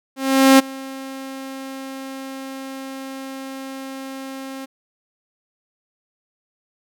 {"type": "tone with ADSR envelope", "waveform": "sawtooth", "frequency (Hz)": 267.8, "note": "C4", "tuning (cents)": 40, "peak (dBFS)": -3, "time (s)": [0.16, 4.66], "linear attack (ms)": 430, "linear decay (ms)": 15, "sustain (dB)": -23, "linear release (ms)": 17, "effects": []}